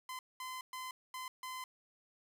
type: tone bursts at uneven times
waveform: sawtooth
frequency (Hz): 1026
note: C6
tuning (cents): -34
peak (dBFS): -38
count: 5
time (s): 0.09-0.19 / 0.4-0.61 / 0.73-0.91 / 1.14-1.28 / 1.43-1.64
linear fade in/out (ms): 2
effects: none